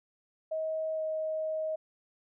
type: tone with pitch glide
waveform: sine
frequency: 634 to 629.3 Hz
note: D#5 to D#5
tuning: +32 to +19 cents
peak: -30 dBFS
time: 0.51-1.76 s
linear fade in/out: 10 ms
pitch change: -13 cents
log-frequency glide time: 0.95-1.01 s
effects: none